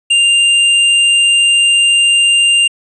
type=tone with hard clipping; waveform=sine; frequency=2794 Hz; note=F7; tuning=in tune; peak=-8 dBFS; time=0.1-2.68 s; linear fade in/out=10 ms; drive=18 dB; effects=resampled to 22050 Hz